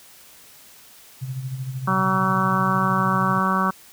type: tone with tremolo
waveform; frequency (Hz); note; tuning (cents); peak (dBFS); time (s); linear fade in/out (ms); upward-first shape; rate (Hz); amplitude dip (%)
sine; 130.81; C3; 0; -24; 1.21-3.4; 20; sine; 13; 60
type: harmonic tone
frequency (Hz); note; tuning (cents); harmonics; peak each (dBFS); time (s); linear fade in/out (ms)
189.2; F#3; +39; 1 / 2 / 3 / 4 / 5 / 6 / 7 / 8; -23 / -33 / -33 / -32 / -27 / -22 / -26 / -29; 1.87-3.71; 10
effects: white hiss -48 dBFS RMS until 3.92 s